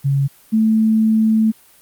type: tone pair in turn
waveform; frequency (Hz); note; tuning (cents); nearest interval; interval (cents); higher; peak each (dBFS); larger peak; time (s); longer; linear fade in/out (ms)
sine; 138.59 / 220; C#3 / A3; 0 / 0; minor sixth; 800; second; -13 / -11; second; 0.04-0.28 / 0.52-1.52; second; 20
effects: white hiss -49 dBFS RMS until 1.81 s + Opus 32 kbps